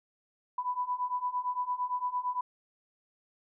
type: beating tone pair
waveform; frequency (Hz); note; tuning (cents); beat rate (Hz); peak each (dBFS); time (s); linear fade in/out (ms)
sine; 987.8 / 996.6; B5 / B5; 0 / +15; 8.8; -34 / -32; 0.58-2.41; 5
effects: none